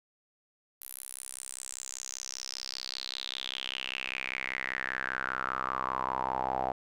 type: tone with band-pass filter sweep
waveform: sawtooth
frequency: 65.1 Hz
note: C2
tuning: 8 cents flat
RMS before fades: -36 dBFS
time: 0.81-6.72 s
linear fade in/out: 5 ms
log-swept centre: 12000 to 740 Hz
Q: 6.2
effects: none